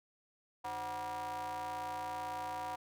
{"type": "ring-modulated tone", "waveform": "square", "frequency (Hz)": 110, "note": "A2", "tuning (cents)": 0, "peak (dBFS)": -36, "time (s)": [0.64, 2.76], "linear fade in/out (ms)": 10, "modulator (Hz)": 851, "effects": []}